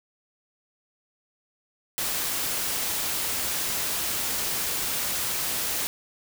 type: noise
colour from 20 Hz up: white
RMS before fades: -28 dBFS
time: 1.98-5.87 s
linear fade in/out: 0 ms
effects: none